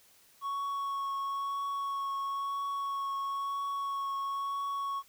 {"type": "tone with vibrato", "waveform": "triangle", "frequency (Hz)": 1108.7, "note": "C#6", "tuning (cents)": 0, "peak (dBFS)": -30, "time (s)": [0.41, 5.03], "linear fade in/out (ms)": 50, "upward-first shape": "triangle", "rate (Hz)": 1, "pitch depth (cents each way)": 14, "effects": ["white hiss -62 dBFS RMS until 5.08 s"]}